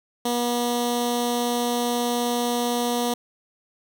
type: tone with notch filter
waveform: 10% pulse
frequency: 240.8 Hz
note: B3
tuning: 44 cents flat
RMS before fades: -24 dBFS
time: 0.25-3.14 s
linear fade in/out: 5 ms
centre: 1500 Hz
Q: 0.99
effects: none